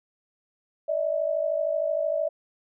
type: tone pair together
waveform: sine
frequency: 587.3 / 640.4 Hz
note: D5 / D#5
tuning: 0 / +50 cents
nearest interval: minor second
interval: 150 cents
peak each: -26 dBFS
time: 0.88-2.29 s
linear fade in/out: 10 ms
effects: none